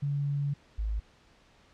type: tone pair in turn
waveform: sine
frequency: 142.5 / 53.38 Hz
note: C#3 / G#1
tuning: +48 / +48 cents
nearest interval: octave + perfect fourth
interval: 1700 cents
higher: first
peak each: -27 / -28 dBFS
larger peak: first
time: 0.02-0.54 / 0.78-1 s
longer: first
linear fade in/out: 10 ms
effects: pink hiss -61 dBFS RMS until 1.73 s + low-pass 5000 Hz 12 dB/octave